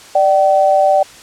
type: tone pair together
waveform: sine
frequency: 593 / 766 Hz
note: D5 / G5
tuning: +17 / -40 cents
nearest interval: major third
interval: 443 cents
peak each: -11 dBFS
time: 0.15-1.03 s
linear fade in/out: 5 ms
effects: white hiss -38 dBFS RMS until 1.22 s + low-pass 8000 Hz 12 dB/octave